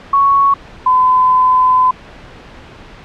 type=tone pair in turn; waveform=sine; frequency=1110 / 1015.9 Hz; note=C#6 / B5; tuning=+2 / +49 cents; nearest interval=major second; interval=153 cents; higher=first; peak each=-7 dBFS; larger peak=neither; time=0.13-0.54 / 0.86-1.91 s; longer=second; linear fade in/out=5 ms; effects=pink hiss -36 dBFS RMS until 3.04 s + low-pass 3000 Hz 12 dB/octave